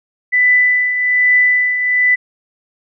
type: tone with tremolo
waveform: sine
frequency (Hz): 1991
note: B6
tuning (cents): +14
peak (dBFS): -7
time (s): 0.32-2.16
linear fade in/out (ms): 20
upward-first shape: triangle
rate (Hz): 1.2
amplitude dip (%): 60
effects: none